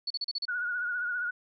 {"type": "tone bursts", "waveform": "sine", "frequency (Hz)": 4435, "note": "C#8", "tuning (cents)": 0, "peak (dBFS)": -29, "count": 6, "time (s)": [0.07, 0.454], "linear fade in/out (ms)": 5, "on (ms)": 34, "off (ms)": 36}
{"type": "tone with vibrato", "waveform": "sine", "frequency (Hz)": 1451, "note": "F#6", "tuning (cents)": -34, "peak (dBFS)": -29, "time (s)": [0.48, 1.31], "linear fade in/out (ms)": 10, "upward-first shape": "triangle", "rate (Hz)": 15, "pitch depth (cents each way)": 60}
{"effects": []}